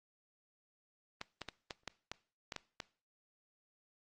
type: clicks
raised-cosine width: 0.2 ms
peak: -23 dBFS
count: 9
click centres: 1.214 / 1.417 / 1.487 / 1.708 / 1.877 / 2.116 / 2.522 / 2.563 / 2.802 s
effects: noise-tail reverb RT60 0.4 s tail -19 dB re dry + Opus 24 kbps